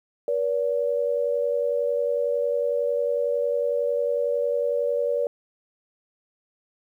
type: tone pair together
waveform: sine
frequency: 481 / 572 Hz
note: B4 / D5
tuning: -46 / -46 cents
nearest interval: minor third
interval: 300 cents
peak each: -24 dBFS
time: 0.28-5.27 s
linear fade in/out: 2 ms
effects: 10-bit